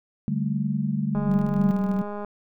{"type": "chord", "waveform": "sine", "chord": "D suspended fourth", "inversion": "none", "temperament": "equal with one note detuned", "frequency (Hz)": [146.83, 196, 217.1], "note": ["D3", "G3", "A3"], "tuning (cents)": [0, 0, -23], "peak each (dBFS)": -27, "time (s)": [0.28, 1.71], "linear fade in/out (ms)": 0}
{"type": "click train", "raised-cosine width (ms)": 1, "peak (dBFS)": -21, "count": 227, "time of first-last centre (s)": [1.15, 2.247], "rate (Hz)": 206}
{"type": "tone with tremolo", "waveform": "sine", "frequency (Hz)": 193.2, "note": "G3", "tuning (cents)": -25, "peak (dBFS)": -20, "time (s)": [1.29, 2.02], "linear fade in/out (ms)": 5, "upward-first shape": "square", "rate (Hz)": 20, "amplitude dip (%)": 40}
{"effects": []}